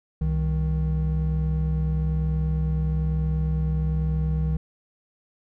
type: tone pair together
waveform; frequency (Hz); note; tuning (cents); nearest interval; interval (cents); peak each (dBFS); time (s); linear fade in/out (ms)
triangle; 66.1 / 157.21; C2 / D#3; +18 / +18; octave + minor third; 1500; -22; 0.21-4.57; 5
effects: none